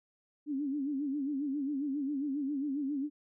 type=tone with vibrato; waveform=sine; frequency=281.9 Hz; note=C#4; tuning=29 cents sharp; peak=-31 dBFS; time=0.46-3.1 s; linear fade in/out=50 ms; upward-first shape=sine; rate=7.4 Hz; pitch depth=110 cents each way; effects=none